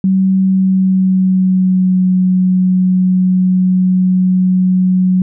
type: tone with pitch glide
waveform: sine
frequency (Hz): 190.1 to 184.47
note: F#3 to F#3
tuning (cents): +47 to -5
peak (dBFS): -8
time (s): 0.04-5.22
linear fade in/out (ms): 2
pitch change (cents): -52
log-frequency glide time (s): 0.41-2.04
effects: none